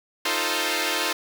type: chord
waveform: 5% pulse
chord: F dominant seventh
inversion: third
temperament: equal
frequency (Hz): 311.1 / 349.2 / 440 / 523.3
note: Eb4 / F4 / A4 / C5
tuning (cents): 0 / 0 / 0 / 0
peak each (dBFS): -17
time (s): 0.25-1.13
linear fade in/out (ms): 5
effects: none